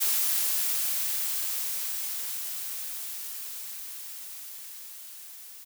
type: noise with level ramp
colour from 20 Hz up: blue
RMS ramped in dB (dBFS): -25 to -46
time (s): 0-5.65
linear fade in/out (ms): 20
effects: none